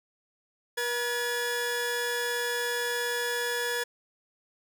sawtooth tone pair together, 480.4 / 1700 Hz, B4 / G#6, -48 / +40 cents, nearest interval octave + minor seventh, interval 2188 cents, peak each -27 dBFS, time 0.77-3.84 s, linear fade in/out 10 ms, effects none

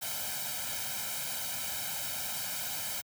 white noise with comb filter, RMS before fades -36 dBFS, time 0.01-3.02 s, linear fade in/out 20 ms, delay 1.3 ms, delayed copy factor +0.95, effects high-pass 80 Hz 12 dB/octave

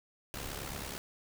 pink noise with amplitude modulation, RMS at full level -38 dBFS, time 0.34-0.98 s, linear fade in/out 0 ms, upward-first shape sine, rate 69.1 Hz, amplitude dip 65%, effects none

